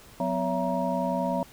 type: tone cluster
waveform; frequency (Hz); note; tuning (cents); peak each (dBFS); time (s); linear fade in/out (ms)
sine; 182.2 / 252.9 / 566 / 667 / 943; F#3 / B3 / C#5 / E5 / A#5; -26 / +41 / +36 / +20 / +20; -31; 0.2-1.43; 2
effects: pink hiss -51 dBFS RMS until 1.52 s